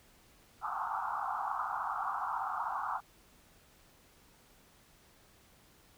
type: band-pass noise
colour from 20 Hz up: pink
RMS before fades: -36 dBFS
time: 0.61-3.01 s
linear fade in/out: 50 ms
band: 740 to 1400 Hz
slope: 96 dB/octave
effects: pink hiss -63 dBFS RMS until 5.97 s